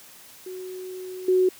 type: tone with level steps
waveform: sine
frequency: 370 Hz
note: F#4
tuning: in tune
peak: -33 / -16 dBFS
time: 0.46-1.49 s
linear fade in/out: 5 ms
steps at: 1.28 s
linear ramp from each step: 5 ms
effects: white hiss -48 dBFS RMS until 1.59 s + high-pass 80 Hz 12 dB/octave